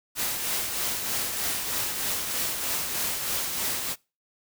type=noise with tremolo; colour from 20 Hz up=white; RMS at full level=-27 dBFS; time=0.15-3.96 s; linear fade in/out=50 ms; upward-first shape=triangle; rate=3.2 Hz; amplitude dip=45%; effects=noise-tail reverb RT60 0.3 s tail -25 dB re dry

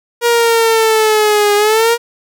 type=linear two-way sweep; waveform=sawtooth; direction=down then up; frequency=475.8 to 409.7 to 475.8 Hz; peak=-5 dBFS; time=0.21-1.98 s; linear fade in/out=50 ms; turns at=1.55 s; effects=none

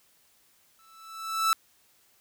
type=tone with exponential growth; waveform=45% pulse; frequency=1318.5 Hz; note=E6; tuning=in tune; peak=-19 dBFS; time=0.79-1.53 s; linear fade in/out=0 ms; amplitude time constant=160 ms; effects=white hiss -64 dBFS RMS until 2.2 s

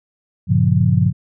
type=chord; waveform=sine; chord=G half-diminished seventh; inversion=none; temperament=just; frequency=98 / 117.6 / 141.12 / 176.4 Hz; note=G2 / Bb2 / Db3 / F3; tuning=0 / +16 / +31 / +18 cents; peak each=-17 dBFS; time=0.47-1.13 s; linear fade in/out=50 ms; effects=none

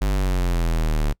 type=exponential sweep; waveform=square; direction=down; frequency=50.3 to 36.54 Hz; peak=-19 dBFS; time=0.01-1.13 s; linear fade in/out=10 ms; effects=noise-tail reverb RT60 0.1 s tail -25 dB re dry

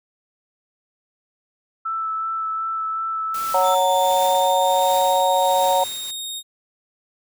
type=tone with vibrato; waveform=sine; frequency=1318.5 Hz; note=E6; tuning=in tune; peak=-22 dBFS; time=1.85-3.75 s; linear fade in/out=10 ms; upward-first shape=sine; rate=2.7 Hz; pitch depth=11 cents each way
type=noise with tremolo; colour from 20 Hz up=white; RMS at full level=-32 dBFS; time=3.34-6.11 s; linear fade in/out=5 ms; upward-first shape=triangle; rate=1.4 Hz; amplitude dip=65%
type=chord; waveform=sine; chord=F# major; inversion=second; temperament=just; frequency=555 / 740 / 925 Hz; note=C#5 / F#5 / A#5; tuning=+2 / 0 / -14 cents; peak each=-20 / -20 / -19 dBFS; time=3.54-5.84 s; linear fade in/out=5 ms
type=tone with pitch glide; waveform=sawtooth; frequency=3520 to 3716 Hz; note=A7 to A#7; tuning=0 to -6 cents; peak=-25 dBFS; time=3.62-6.43 s; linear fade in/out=50 ms; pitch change=+94 cents; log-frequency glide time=3.91-5.06 s
effects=none

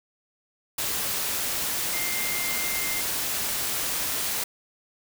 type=tone in noise; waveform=sine; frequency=2100 Hz; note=C7; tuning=6 cents sharp; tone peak=-32 dBFS; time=1.93-3.01 s; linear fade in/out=5 ms; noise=white; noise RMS=-28 dBFS; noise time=0.78-4.44 s; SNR=-7 dB; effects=none

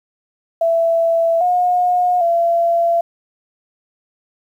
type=tone with pitch steps; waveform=sine; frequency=665 / 719 / 680 Hz; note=E5 / F#5 / F5; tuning=+15 / -50 / -46 cents; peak=-12 dBFS; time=0.61-3.01 s; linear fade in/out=5 ms; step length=800 ms; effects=8-bit

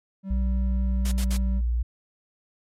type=tone; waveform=triangle; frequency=193 Hz; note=G3; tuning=27 cents flat; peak=-28 dBFS; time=0.23-1.62 s; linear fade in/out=50 ms
type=tone with pitch glide; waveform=sine; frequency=60.4 to 58.99 Hz; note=B1 to A#1; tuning=-38 to +21 cents; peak=-21 dBFS; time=0.3-1.83 s; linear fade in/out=10 ms; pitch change=-41 cents; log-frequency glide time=0.97-1.39 s
type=noise bursts; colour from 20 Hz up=white; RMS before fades=-34 dBFS; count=3; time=1.05-1.371 s; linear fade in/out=5 ms; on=67 ms; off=60 ms
effects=low-pass 11000 Hz 12 dB/octave + MP3 64 kbps

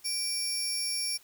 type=tone pair together; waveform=25% pulse; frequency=2349 / 5494 Hz; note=D7 / F8; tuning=0 / -29 cents; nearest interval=octave + minor third; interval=1471 cents; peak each=-35 / -25 dBFS; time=0.04-1.18 s; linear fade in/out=20 ms; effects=white hiss -59 dBFS RMS until 1.23 s

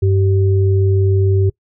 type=tone pair together; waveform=sine; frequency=97.7 / 384.9 Hz; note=G2 / G4; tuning=-5 / -32 cents; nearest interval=2 octaves; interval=2373 cents; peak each=-11 / -18 dBFS; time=0.02-1.5 s; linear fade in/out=10 ms; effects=noise-tail reverb RT60 0.1 s tail -24 dB re dry

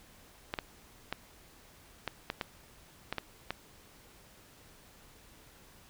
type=clicks; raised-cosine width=0.3 ms; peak=-17 dBFS; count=9; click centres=0.539 / 0.588 / 1.126 / 2.077 / 2.301 / 2.412 / 3.126 / 3.183 / 3.506 s; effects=pink hiss -58 dBFS RMS until 5.89 s

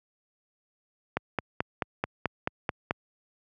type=click train; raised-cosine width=0.5 ms; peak=-11 dBFS; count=9; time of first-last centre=1.17-2.909 s; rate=4.6 Hz; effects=high-pass 80 Hz 12 dB/octave

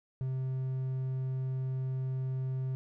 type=tone with hard clipping; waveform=triangle; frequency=130.81 Hz; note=C3; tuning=in tune; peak=-32 dBFS; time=0.21-2.75 s; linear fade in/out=0 ms; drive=6 dB; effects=none

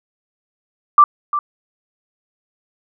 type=tone with echo; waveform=sine; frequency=1174.7 Hz; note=D6; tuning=in tune; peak=-4 dBFS; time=0.98-1.04 s; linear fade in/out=2 ms; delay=350 ms; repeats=1; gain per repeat=-12 dB; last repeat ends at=1.39 s; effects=none

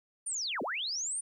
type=linear two-way sweep; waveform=sine; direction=down then up; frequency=9410 to 192.6 to 9410 Hz; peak=-32 dBFS; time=0.26-1.21 s; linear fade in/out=10 ms; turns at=0.62 s; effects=12-bit

